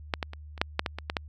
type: clicks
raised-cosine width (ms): 0.3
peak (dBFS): -9 / -13 / -24 / -27 / -6 / -7 / -12 / -18 / -12 / -10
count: 10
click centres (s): 0.138 / 0.228 / 0.334 / 0.578 / 0.615 / 0.794 / 0.862 / 0.986 / 1.099 / 1.168
effects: added 75 Hz sine -42 dBFS peak until 1.28 s